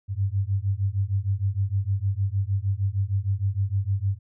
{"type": "beating tone pair", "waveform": "sine", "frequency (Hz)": [95.3, 101.8], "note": ["G2", "G#2"], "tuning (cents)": [-48, -34], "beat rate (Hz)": 6.5, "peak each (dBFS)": -25, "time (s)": [0.08, 4.19], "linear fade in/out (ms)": 50, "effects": []}